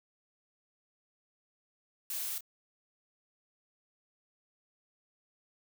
blue noise with echo, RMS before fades -37 dBFS, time 2.1-2.38 s, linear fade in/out 2 ms, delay 28 ms, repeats 1, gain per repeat -10 dB, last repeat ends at 2.408 s, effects none

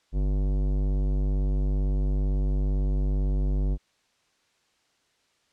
sine tone with tanh clipping, 48.92 Hz, G1, 3 cents flat, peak -24 dBFS, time 0.12-3.78 s, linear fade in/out 50 ms, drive 17 dB, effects white hiss -68 dBFS RMS until 5.52 s + low-pass 6000 Hz 12 dB/octave

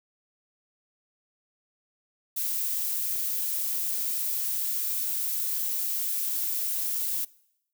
violet noise, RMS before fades -29 dBFS, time 2.36-7.25 s, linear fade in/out 10 ms, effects noise-tail reverb RT60 0.8 s tail -23 dB re dry

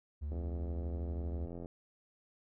triangle tone, 73.42 Hz, D2, in tune, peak -34 dBFS, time 0.21-1.47 s, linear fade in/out 20 ms
click train, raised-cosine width 2 ms, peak -32 dBFS, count 116, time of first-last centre 0.32-1.659 s, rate 85.9 Hz
effects none

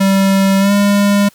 square tone with pitch glide, 194.3 to 202.2 Hz, G3 to G#3, -15 to -46 cents, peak -9 dBFS, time 0-1.29 s, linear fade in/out 10 ms, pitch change +69 cents, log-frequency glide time 0.59-0.72 s, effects white hiss -48 dBFS RMS until 1.34 s + MP3 96 kbps

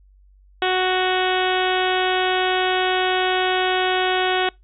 harmonic tone, 370.1 Hz, F#4, in tune, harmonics 1 / 2 / 3 / 4 / 5 / 6 / 7 / 8 / 9 / 10, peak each -22 / -22 / -29 / -26 / -29 / -32 / -31 / -30 / -29 / -34 dBFS, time 0.62-4.49 s, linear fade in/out 2 ms, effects noise-tail reverb RT60 0.2 s tail -26 dB re dry + added 48 Hz sine -49 dBFS peak until 4.63 s

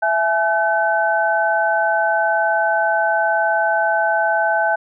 sine tone cluster, 664 / 845 / 1522 Hz, E5 / G#5 / F#6, +12 / +30 / +48 cents, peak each -19 dBFS, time 0.02-4.76 s, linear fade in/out 10 ms, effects none

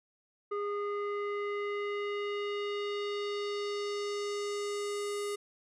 square tone with low-pass filter sweep, 409.5 Hz, G#4, 24 cents flat, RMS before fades -35 dBFS, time 0.51-5.36 s, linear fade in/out 10 ms, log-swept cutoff 1300 to 9800 Hz, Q 1.8, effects none

